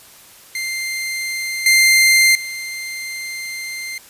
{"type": "tone with level steps", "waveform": "sawtooth", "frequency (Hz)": 2093, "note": "C7", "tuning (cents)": 0, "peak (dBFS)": [-18, -6, -22], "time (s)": [0.55, 3.98], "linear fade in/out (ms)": 2, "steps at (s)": [1.66, 2.35], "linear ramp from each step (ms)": 2, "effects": ["white hiss -44 dBFS RMS until 4.09 s", "resampled to 32000 Hz"]}